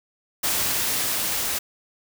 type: noise with level ramp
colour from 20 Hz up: white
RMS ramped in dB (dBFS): -23 to -26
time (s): 0.43-1.59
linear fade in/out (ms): 10
effects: none